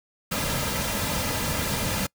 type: noise with comb filter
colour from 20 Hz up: pink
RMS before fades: -27 dBFS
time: 0.31-2.07 s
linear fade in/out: 10 ms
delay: 2.7 ms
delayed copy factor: -0.55
effects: noise-tail reverb RT60 0.1 s tail -25 dB re dry